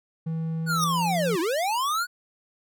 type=tone with pitch glide; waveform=triangle; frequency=162 to 172.63 Hz; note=E3 to F3; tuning=-30 to -20 cents; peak=-24 dBFS; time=0.26-1.36 s; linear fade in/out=10 ms; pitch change=+110 cents; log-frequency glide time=0.62-1.14 s
type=linear two-way sweep; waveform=square; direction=down then up; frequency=1491 to 310 to 1491 Hz; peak=-24 dBFS; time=0.66-2.07 s; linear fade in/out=50 ms; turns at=1.4 s
type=tone with exponential growth; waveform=sawtooth; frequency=5620 Hz; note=F8; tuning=10 cents sharp; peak=-18 dBFS; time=0.75-0.84 s; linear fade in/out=1 ms; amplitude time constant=18 ms
effects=none